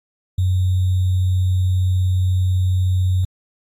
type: tone with sample-and-hold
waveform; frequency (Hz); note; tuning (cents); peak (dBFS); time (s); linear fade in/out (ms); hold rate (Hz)
sine; 92.2; F#2; -6; -14; 0.38-3.25; 5; 3675
effects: AAC 48 kbps